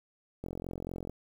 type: click train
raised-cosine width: 2 ms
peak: -25 dBFS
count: 30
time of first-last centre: 0.44-1.096 s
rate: 44.2 Hz
effects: 9-bit